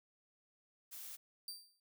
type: noise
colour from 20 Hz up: blue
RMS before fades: -49 dBFS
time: 0.91-1.17 s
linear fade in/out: 20 ms
type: tone with exponential decay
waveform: sawtooth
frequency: 4679 Hz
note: D8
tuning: 7 cents flat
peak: -38 dBFS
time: 1.48-1.8 s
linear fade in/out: 2 ms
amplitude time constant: 68 ms
effects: none